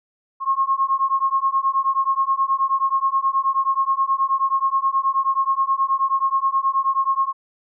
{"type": "beating tone pair", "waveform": "sine", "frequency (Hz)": [1075, 1084.4], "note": ["C6", "C#6"], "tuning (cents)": [47, -38], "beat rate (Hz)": 9.4, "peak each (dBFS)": -20, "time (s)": [0.4, 7.33], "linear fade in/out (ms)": 50, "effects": []}